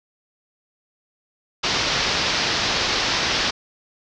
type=low-pass noise; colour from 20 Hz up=white; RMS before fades=-22 dBFS; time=1.63-3.51 s; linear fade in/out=10 ms; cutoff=5600 Hz; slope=48 dB/octave; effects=none